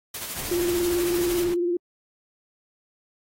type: noise with tremolo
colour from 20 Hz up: white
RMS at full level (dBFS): -32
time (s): 0.14-1.44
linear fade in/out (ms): 5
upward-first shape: sine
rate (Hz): 13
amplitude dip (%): 40
type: noise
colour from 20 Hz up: pink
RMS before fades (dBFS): -37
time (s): 0.36-1.54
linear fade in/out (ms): 0
type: tone with vibrato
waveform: sine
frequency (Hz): 349.2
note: F4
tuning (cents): 0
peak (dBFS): -21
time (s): 0.51-1.77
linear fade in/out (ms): 5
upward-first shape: sine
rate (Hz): 18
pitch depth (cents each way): 40
effects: AAC 48 kbps